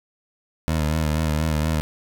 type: tone with vibrato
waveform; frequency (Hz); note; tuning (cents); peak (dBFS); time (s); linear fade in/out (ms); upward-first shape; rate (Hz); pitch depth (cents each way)
20% pulse; 77.78; D#2; 0; -15; 0.68-1.81; 0; sine; 4.2; 56
effects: none